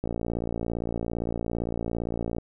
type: click train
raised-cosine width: 2 ms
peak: -16 dBFS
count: 136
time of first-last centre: 0.04-2.384 s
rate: 57.6 Hz
effects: none